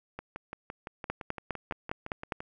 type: two click trains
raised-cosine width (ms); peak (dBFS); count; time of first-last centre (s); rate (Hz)
0.5; -23 / -16; 14 / 7; 0.19-2.405 / 1.1-2.322; 5.87 / 4.91
effects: none